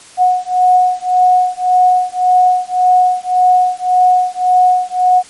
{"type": "beating tone pair", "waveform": "sine", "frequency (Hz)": [730, 731.8], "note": ["F#5", "F#5"], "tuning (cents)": [-24, -19], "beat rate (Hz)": 1.8, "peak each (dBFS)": -11, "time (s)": [0.17, 5.23], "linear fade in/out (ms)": 50, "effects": ["white hiss -39 dBFS RMS until 5.29 s", "MP3 48 kbps"]}